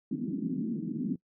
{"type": "band-pass noise", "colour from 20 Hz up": "white", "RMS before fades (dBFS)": -33, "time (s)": [0.11, 1.16], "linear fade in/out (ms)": 5, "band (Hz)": [170, 290], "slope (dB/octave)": 48, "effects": ["noise-tail reverb RT60 0.1 s tail -22 dB re dry"]}